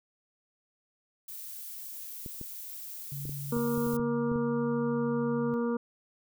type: noise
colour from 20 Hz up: violet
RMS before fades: -42 dBFS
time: 1.28-3.97 s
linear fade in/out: 5 ms
type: clicks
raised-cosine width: 3 ms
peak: -28 dBFS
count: 11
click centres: 2.262 / 2.413 / 3.254 / 3.294 / 3.567 / 3.778 / 3.867 / 3.938 / 3.998 / 4.317 / 4.359 s
type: tone with pitch glide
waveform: sine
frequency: 141 to 142.97 Hz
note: C#3 to D3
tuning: +30 to -46 cents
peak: -36 dBFS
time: 3.12-5.54 s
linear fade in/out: 0 ms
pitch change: +24 cents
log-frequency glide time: 3.36-3.74 s
type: harmonic tone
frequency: 236.2 Hz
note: A#3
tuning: 23 cents sharp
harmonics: 1 / 2 / 4 / 5 / 6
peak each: -29 / -31 / -42 / -42 / -46 dBFS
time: 3.52-5.77 s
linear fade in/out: 5 ms
effects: none